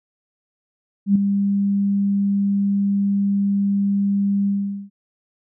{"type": "tone with ADSR envelope", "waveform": "sine", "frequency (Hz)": 199.6, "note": "G3", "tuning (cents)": 32, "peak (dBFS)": -9, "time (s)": [1.06, 4.9], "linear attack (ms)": 94, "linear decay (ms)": 5, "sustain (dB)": -7, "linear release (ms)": 430, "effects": []}